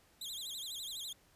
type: tone with vibrato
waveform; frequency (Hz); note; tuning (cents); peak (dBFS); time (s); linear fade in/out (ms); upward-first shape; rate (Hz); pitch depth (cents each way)
sawtooth; 3600; A7; +39; -38; 0.21-1.13; 5; sine; 12; 210
effects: pink hiss -67 dBFS RMS until 1.35 s + resampled to 32000 Hz